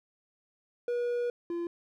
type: tone pair in turn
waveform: triangle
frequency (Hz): 482.3 / 342.7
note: B4 / F4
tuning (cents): -41 / -33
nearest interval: tritone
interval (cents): 592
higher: first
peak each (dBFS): -26 / -29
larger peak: first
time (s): 0.88-1.3 / 1.5-1.67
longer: first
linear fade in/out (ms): 2
effects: none